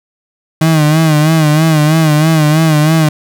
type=tone with vibrato; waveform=35% pulse; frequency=155.8 Hz; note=D#3; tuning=3 cents sharp; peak=-5 dBFS; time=0.61-3.09 s; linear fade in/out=5 ms; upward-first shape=sine; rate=3.1 Hz; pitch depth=73 cents each way; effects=none